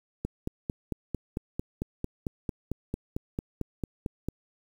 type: click train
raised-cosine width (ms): 3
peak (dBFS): -17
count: 19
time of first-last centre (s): 0.25-4.286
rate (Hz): 4.46
effects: 8-bit